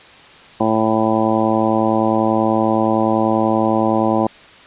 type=harmonic tone; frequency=110.5 Hz; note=A2; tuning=8 cents sharp; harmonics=1 / 2 / 3 / 4 / 5 / 6 / 7 / 8 / 9; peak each=-27 / -19 / -19 / -27 / -21 / -24 / -21 / -27 / -24 dBFS; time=0.6-4.27 s; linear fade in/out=5 ms; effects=white hiss -42 dBFS RMS until 4.66 s + resampled to 8000 Hz